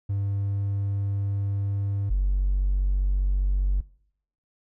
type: tone pair in turn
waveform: triangle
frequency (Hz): 99.7 / 47.52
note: G2 / F#1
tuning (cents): +30 / +47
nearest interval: octave + minor second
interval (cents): 1283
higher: first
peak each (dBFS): -21 / -16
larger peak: second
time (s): 0.09-2.1 / 2.1-3.81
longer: first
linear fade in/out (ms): 10
effects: noise-tail reverb RT60 0.7 s tail -26 dB re dry + tanh soft clip ceiling -17 dBFS